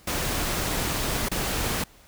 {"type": "noise with dropouts", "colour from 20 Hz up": "pink", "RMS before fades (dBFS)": -27, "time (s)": [0.07, 1.84], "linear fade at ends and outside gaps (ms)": 5, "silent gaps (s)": [1.287, 1.314], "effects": ["pink hiss -54 dBFS RMS until 2.07 s"]}